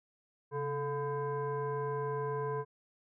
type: tone with frequency modulation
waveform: sine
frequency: 436.4 Hz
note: A4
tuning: 14 cents flat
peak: -32 dBFS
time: 0.51-2.65 s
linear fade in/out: 50 ms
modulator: 572 Hz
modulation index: 1.1
effects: none